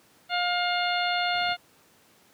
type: harmonic tone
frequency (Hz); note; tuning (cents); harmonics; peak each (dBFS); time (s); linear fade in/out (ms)
709; F5; +26; 1 / 2 / 3 / 4 / 5 / 6; -27 / -30 / -32 / -33 / -34 / -35; 0.29-1.57; 50
type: noise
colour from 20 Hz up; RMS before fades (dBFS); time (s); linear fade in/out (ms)
brown; -42; 1.34-1.54; 20
effects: pink hiss -59 dBFS RMS until 2.33 s + high-pass 150 Hz 12 dB/octave